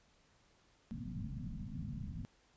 white low-pass noise, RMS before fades -43 dBFS, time 0.91-2.25 s, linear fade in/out 0 ms, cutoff 250 Hz, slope 96 dB/octave, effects pink hiss -70 dBFS RMS until 2.56 s + resampled to 16000 Hz

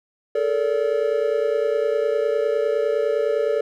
triangle tone cluster, 429.6 / 459.4 / 575 Hz, A4 / A#4 / D5, -41 / -25 / -37 cents, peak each -21 dBFS, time 0.35-3.61 s, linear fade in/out 5 ms, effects none

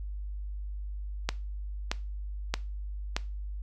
click train, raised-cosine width 0.2 ms, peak -10 dBFS, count 4, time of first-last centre 1.29-3.165 s, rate 1.6 Hz, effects noise-tail reverb RT60 0.3 s tail -19 dB re dry + added 50 Hz sine -34 dBFS peak until 3.62 s

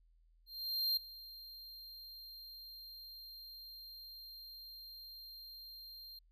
square tone with ADSR envelope, 4186 Hz, C8, in tune, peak -31 dBFS, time 0.46-6.19 s, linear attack 510 ms, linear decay 4 ms, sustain -19 dB, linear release 5 ms, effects added 41 Hz sine -65 dBFS peak until 6.31 s

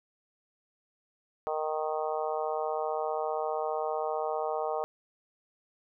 harmonic tone, 155.2 Hz, D#3, 4 cents flat, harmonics 3 / 4 / 5 / 6 / 7 / 8, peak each -34 / -34 / -34 / -40 / -40 / -42 dBFS, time 1.47-4.84 s, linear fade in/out 0 ms, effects none

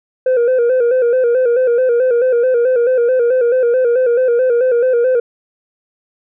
sine tone with vibrato, 493.1 Hz, B4, 3 cents flat, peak -7 dBFS, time 0.26-5.2 s, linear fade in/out 5 ms, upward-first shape square, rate 4.6 Hz, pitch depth 70 cents each way, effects tanh soft clip ceiling -9 dBFS

